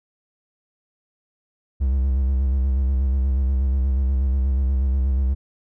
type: tone with vibrato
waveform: triangle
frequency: 66.2 Hz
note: C2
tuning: 21 cents sharp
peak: -15 dBFS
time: 1.8-5.35 s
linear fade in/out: 20 ms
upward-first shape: square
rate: 8.3 Hz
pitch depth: 54 cents each way
effects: none